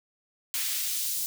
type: noise with high-pass filter sweep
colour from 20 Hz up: white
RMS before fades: -30 dBFS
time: 0.54-1.26 s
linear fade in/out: 0 ms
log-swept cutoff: 1800 to 5600 Hz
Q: 0.84
effects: none